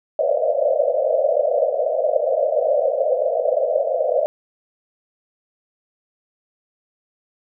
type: band-pass noise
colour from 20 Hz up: pink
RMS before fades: -19 dBFS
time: 0.19-4.26 s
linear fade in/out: 0 ms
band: 500 to 670 Hz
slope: 96 dB/octave
effects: none